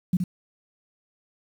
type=tone with echo; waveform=sine; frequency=180 Hz; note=F#3; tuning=47 cents flat; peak=-17 dBFS; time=0.13-0.17 s; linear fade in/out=5 ms; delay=70 ms; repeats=1; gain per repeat=-5 dB; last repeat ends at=0.24 s; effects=8-bit